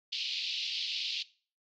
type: band-pass noise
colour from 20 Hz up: white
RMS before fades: -35 dBFS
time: 0.12-1.23 s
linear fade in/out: 10 ms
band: 2600 to 4700 Hz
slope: 48 dB/octave
effects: noise-tail reverb RT60 0.4 s tail -19 dB re dry + MP3 48 kbps